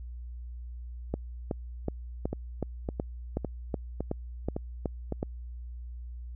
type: two click trains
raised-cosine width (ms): 2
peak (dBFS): -16 / -18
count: 12 / 6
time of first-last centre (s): 1.14-5.229 / 2.33-5.123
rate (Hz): 2.69 / 1.79
effects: added 60 Hz sine -38 dBFS peak until 6.35 s